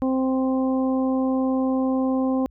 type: harmonic tone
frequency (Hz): 261.6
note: C4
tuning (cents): 0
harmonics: 1 / 2 / 3 / 4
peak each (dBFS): -20 / -27 / -33 / -35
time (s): 0.02-2.46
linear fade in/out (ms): 0
effects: added 60 Hz sine -50 dBFS peak until 2.5 s